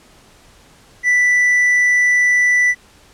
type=tone; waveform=triangle; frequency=1975.5 Hz; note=B6; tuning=in tune; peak=-9 dBFS; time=1.03-2.75 s; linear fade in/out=50 ms; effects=pink hiss -48 dBFS RMS until 3.13 s + low-pass 10000 Hz 12 dB/octave